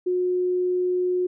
sine tone, 362.2 Hz, F#4, 37 cents flat, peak -20 dBFS, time 0.06-1.27 s, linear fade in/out 10 ms, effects none

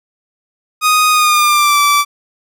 sawtooth tone with pitch glide, 1244.5 to 1161.2 Hz, D#6 to D6, 0 to -20 cents, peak -5 dBFS, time 0.81-2.05 s, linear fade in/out 50 ms, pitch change -120 cents, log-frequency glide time 1.1-1.8 s, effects none

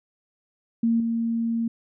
sine tone with level steps, 230 Hz, A#3, 23 cents flat, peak -18 / -22 dBFS, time 0.83-1.68 s, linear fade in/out 5 ms, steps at 1 s, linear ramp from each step 2 ms, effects none

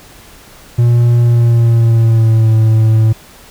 triangle tone with pitch glide, 119.3 to 110.67 Hz, A#2 to A2, +41 to +11 cents, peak -4 dBFS, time 0.78-3.13 s, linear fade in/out 10 ms, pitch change -130 cents, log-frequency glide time 1.22-2.56 s, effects pink hiss -39 dBFS RMS until 3.5 s

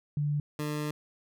sine / 20% pulse tone pair in turn, 146.83 / 149.92 Hz, D3 / D3, 0 / +36 cents, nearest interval unison, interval 36 cents, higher second, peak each -26 dBFS, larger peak neither, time 0.17-0.4 / 0.59-0.91 s, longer second, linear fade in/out 2 ms, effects none

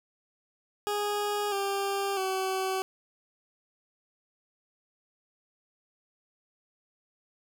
20% pulse tone with pitch steps, 413.3 / 396 / 379.4 Hz, G#4 / G4 / F#4, -8 / +18 / +43 cents, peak -23 dBFS, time 0.87-2.82 s, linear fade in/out 0 ms, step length 650 ms, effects none

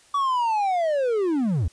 triangle linear sweep, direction down, 1150 to 67.5 Hz, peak -18 dBFS, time 0.14-1.68 s, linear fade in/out 5 ms, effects white hiss -55 dBFS RMS until 1.72 s + resampled to 22050 Hz

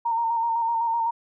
sine tone with vibrato, 922 Hz, A#5, 19 cents flat, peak -21 dBFS, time 0.05-1.11 s, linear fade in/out 10 ms, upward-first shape square, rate 7.9 Hz, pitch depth 27 cents each way, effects none

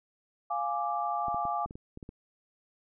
sine chord, D diminished, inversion first, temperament equal, 698.5 / 830.6 / 1174.7 Hz, F5 / Ab5 / D6, 0 / 0 / 0 cents, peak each -33 dBFS, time 0.5-1.66 s, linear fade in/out 10 ms
clicks, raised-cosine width 3 ms, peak -30 dBFS, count 9, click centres 1.283 / 1.345 / 1.453 / 1.66 / 1.709 / 1.755 / 1.974 / 2.028 / 2.091 s
effects none

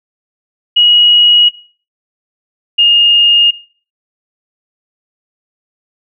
sine tone pair in turn, 2900 / 2839 Hz, F#7 / F7, -35 / +28 cents, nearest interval unison, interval 37 cents, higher first, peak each -5 dBFS, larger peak neither, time 0.76-1.49 / 2.78-3.51 s, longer neither, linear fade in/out 10 ms, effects noise-tail reverb RT60 0.4 s tail -17 dB re dry

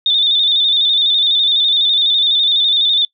sine tone with vibrato, 3600 Hz, A7, 39 cents sharp, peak -10 dBFS, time 0.06-3.05 s, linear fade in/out 2 ms, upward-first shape square, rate 12 Hz, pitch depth 45 cents each way, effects noise-tail reverb RT60 0.1 s tail -23 dB re dry

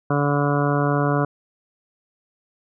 harmonic tone, 144 Hz, D3, 34 cents flat, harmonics 1 / 2 / 3 / 4 / 5 / 7 / 8 / 9 / 10, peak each -21 / -24 / -26 / -27 / -28 / -29 / -30 / -31 / -31 dBFS, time 0.1-1.25 s, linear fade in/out 5 ms, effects none

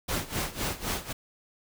pink noise with tremolo, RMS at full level -29 dBFS, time 0.08-1.13 s, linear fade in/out 10 ms, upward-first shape sine, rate 3.9 Hz, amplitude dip 85%, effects none

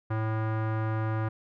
square tone with low-pass filter, 110 Hz, A2, in tune, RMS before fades -29 dBFS, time 0.1-1.29 s, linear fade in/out 10 ms, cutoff 1400 Hz, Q 1.9, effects none

